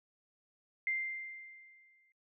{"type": "tone with exponential decay", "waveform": "sine", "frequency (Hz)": 2093, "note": "C7", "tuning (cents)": 0, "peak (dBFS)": -30, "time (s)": [0.87, 2.12], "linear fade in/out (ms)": 1, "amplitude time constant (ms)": 270, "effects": ["noise-tail reverb RT60 0.1 s tail -20 dB re dry"]}